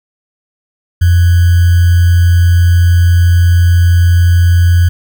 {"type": "tone with sample-and-hold", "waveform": "sine", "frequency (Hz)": 86.9, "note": "F2", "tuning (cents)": -8, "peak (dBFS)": -4, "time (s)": [1.01, 4.89], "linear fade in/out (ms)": 10, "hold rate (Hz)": 1575, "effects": []}